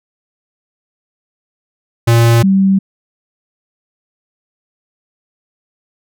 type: tone pair in turn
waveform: square / sine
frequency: 116.54 / 193.35 Hz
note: A#2 / G3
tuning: 0 / -24 cents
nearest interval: major sixth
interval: 876 cents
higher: second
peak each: -7 dBFS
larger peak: neither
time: 2.07-2.43 / 2.43-2.79 s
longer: neither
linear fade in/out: 10 ms
effects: none